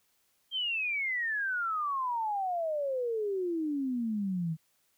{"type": "exponential sweep", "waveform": "sine", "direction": "down", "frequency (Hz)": [3200, 155.56], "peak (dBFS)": -29, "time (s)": [0.51, 4.57], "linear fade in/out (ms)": 50, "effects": ["white hiss -72 dBFS RMS until 4.97 s"]}